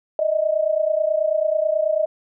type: tone pair together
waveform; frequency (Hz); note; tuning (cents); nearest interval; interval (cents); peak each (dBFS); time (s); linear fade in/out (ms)
sine; 608.8 / 638; D#5 / D#5; -38 / +43; minor second; 81; -20; 0.19-2.06; 2
effects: none